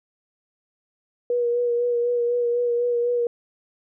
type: tone with vibrato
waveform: sine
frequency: 480.3 Hz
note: B4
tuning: 48 cents flat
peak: -19 dBFS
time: 1.3-3.27 s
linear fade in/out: 2 ms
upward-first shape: sine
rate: 4 Hz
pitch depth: 23 cents each way
effects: none